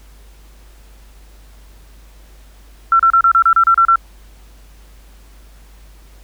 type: tone bursts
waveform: sine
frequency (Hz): 1351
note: E6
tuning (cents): +42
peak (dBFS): -7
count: 10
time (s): 2.92-3.958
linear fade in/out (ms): 2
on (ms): 75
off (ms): 32
effects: added 50 Hz sine -40 dBFS peak until 6.23 s + pink hiss -50 dBFS RMS until 6.23 s